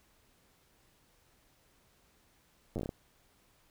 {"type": "slowing click train", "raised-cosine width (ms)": 2, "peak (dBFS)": -23, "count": 8, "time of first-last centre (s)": [2.76, 2.892], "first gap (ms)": 9, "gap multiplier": 1.24, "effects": ["pink hiss -68 dBFS RMS until 3.7 s"]}